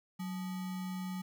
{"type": "tone with sample-and-hold", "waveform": "sine", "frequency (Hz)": 185, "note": "F#3", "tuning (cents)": 0, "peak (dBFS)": -36, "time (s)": [0.19, 1.22], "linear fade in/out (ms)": 10, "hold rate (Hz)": 1050, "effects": []}